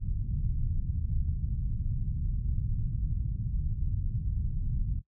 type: low-pass noise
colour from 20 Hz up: pink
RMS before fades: -30 dBFS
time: 0-5.02 s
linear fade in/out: 50 ms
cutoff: 140 Hz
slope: 24 dB/octave
effects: noise-tail reverb RT60 0.1 s tail -20 dB re dry